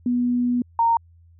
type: tone pair in turn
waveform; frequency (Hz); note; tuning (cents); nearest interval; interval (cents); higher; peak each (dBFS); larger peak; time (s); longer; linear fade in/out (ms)
sine; 244.6 / 923.5; B3 / A#5; -16 / -16; octave + major seventh; 2300; second; -18 / -15; second; 0.06-0.62 / 0.79-0.97; first; 2
effects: added 84 Hz sine -49 dBFS peak until 1.39 s